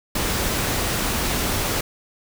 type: noise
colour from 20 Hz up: pink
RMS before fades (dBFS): -23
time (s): 0.15-1.81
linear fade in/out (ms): 5
effects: none